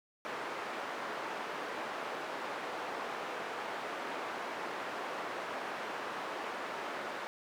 white band-pass noise, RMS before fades -40 dBFS, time 0.25-7.27 s, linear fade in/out 0 ms, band 350 to 1300 Hz, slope 12 dB/octave, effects none

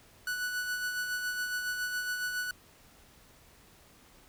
45% pulse tone with tremolo, 1480 Hz, F#6, in tune, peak -30 dBFS, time 0.27-2.51 s, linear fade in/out 2 ms, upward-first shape sine, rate 7.2 Hz, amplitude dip 40%, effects pink hiss -59 dBFS RMS until 4.28 s

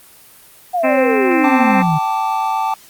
sine exponential sweep, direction down, 745 to 148.4 Hz, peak -14 dBFS, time 0.73-1.99 s, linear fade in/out 20 ms
harmonic tone, 261.6 Hz, C4, in tune, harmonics 1 / 2 / 3 / 4 / 5 / 6 / 7 / 8 / 9 / 10, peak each -17 / -22 / -21 / -24 / -27 / -29 / -24 / -25 / -28 / -25 dBFS, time 0.83-1.83 s, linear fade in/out 20 ms
triangle chord, G suspended second, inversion none, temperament equal with one note detuned, 771.9 / 880 / 1174.7 Hz, G5 / A5 / D6, -27 / 0 / 0 cents, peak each -19 / -16 / -21 dBFS, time 1.44-2.74 s, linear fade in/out 2 ms
effects white hiss -44 dBFS RMS until 2.89 s + Opus 32 kbps

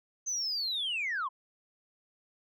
sine linear sweep, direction down, 6280 to 971 Hz, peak -29 dBFS, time 0.26-1.29 s, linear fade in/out 20 ms, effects tanh soft clip ceiling -27 dBFS

